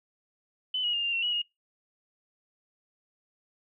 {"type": "tone with pitch steps", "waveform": "sine", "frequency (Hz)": [3020, 2901, 2817, 2792, 2726, 2919, 2863], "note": ["F#7", "F#7", "F7", "F7", "F7", "F#7", "F7"], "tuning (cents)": [35, -35, 14, -1, -43, -24, 42], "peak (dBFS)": -26, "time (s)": [0.74, 1.419], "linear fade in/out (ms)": 5, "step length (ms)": 97, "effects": ["noise-tail reverb RT60 0.2 s tail -21 dB re dry"]}